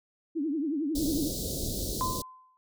sine tone with vibrato, 300.6 Hz, D4, 40 cents sharp, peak -27 dBFS, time 0.35-1.29 s, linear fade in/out 20 ms, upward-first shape triangle, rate 11 Hz, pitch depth 210 cents each way
pink band-stop noise, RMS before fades -33 dBFS, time 0.95-2.22 s, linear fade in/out 5 ms, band 590 to 3800 Hz, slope 48 dB/octave
sine tone with exponential decay, 1026 Hz, C6, 34 cents flat, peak -25 dBFS, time 2.01-2.57 s, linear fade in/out 0 ms, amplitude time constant 120 ms
effects none

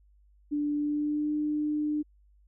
sine tone with pitch glide, 293.7 to 300.2 Hz, D4 to D4, 0 to +38 cents, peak -26 dBFS, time 0.51-2.03 s, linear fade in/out 20 ms, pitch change +38 cents, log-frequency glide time 0.76-1.33 s, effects added 50 Hz sine -58 dBFS peak until 2.47 s

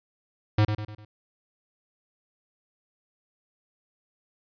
square tone with echo, 106.2 Hz, G#2, 39 cents sharp, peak -18 dBFS, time 0.58-0.65 s, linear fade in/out 5 ms, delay 100 ms, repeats 4, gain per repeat -7 dB, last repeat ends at 1.05 s, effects resampled to 11025 Hz

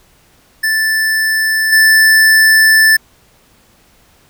square tone with level steps, 1760 Hz, A6, in tune, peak -12 / -6 dBFS, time 0.63-2.97 s, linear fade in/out 10 ms, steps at 1.72 s, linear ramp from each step 10 ms, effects pink hiss -50 dBFS RMS until 4.29 s

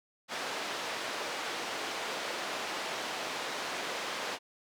pink band-pass noise, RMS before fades -37 dBFS, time 0.28-4.39 s, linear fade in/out 50 ms, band 470 to 5000 Hz, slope 12 dB/octave, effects none

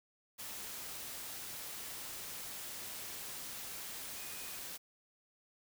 sine tone in noise, 2489 Hz, D#7, in tune, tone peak -55 dBFS, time 4.15-4.58 s, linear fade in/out 20 ms, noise white, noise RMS -45 dBFS, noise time 0.38-4.78 s, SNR -13 dB, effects none

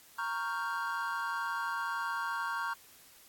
triangle chord, G half-diminished seventh, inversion first, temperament equal, 932.3 / 1108.7 / 1396.9 / 1568 Hz, Bb5 / Db6 / F6 / G6, 0 / 0 / 0 / 0 cents, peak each -36 / -36 / -37 / -37 dBFS, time 0.18-2.74 s, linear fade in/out 10 ms, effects white hiss -58 dBFS RMS until 3.28 s + AAC 64 kbps

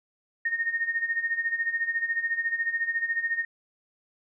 sine tone with tremolo, 1844 Hz, A#6, 19 cents flat, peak -22 dBFS, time 0.45-3.45 s, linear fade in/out 5 ms, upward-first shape sine, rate 14 Hz, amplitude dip 75%, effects none

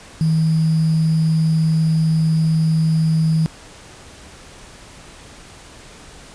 sine tone with sample-and-hold, 159.8 Hz, D#3, 47 cents sharp, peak -13 dBFS, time 0.21-3.46 s, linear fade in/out 0 ms, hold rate 4900 Hz, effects pink hiss -41 dBFS RMS until 6.34 s + resampled to 22050 Hz

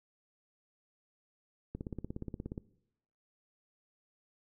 click train, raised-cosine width 3 ms, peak -26 dBFS, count 15, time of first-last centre 1.75-2.578 s, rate 16.9 Hz, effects noise-tail reverb RT60 0.8 s tail -21 dB re dry

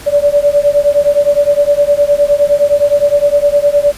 sine beating tone pair, 574 / 583.7 Hz, D5 / D5, -40 / -11 cents, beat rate 9.7 Hz, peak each -10 dBFS, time 0.06-3.93 s, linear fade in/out 20 ms, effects pink hiss -32 dBFS RMS until 3.97 s + resampled to 32000 Hz

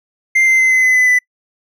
triangle tone with pitch steps, 2093 / 2076 / 2059 / 2043 / 2026 / 2010 / 1993.9 Hz, C7 / C7 / C7 / C7 / B6 / B6 / B6, 0 / -14 / -28 / -42 / +44 / +30 / +16 cents, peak -7 dBFS, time 0.35-1.19 s, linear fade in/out 10 ms, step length 120 ms, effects noise-tail reverb RT60 0.1 s tail -26 dB re dry

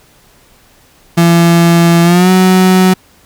35% pulse tone with pitch glide, 169.4 to 185.8 Hz, E3 to F#3, +48 to +7 cents, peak -3 dBFS, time 1.17-2.94 s, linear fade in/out 10 ms, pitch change +159 cents, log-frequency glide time 2.03-2.3 s, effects pink hiss -46 dBFS RMS until 3.25 s

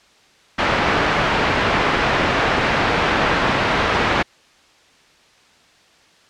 white low-pass noise, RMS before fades -18 dBFS, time 0.58-4.23 s, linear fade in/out 10 ms, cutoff 1800 Hz, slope 12 dB/octave, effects white hiss -52 dBFS RMS until 6.29 s + low-pass 5000 Hz 12 dB/octave

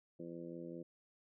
harmonic tone, 84.9 Hz, F2, 48 cents flat, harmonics 2 / 3 / 4 / 5 / 6 / 7, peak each -51 / -52 / -48 / -58 / -52 / -59 dBFS, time 0.19-0.83 s, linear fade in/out 10 ms, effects none

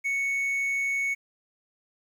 triangle tone, 2217 Hz, C#7, in tune, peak -23 dBFS, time 0.04-1.15 s, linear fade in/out 20 ms, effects 10-bit

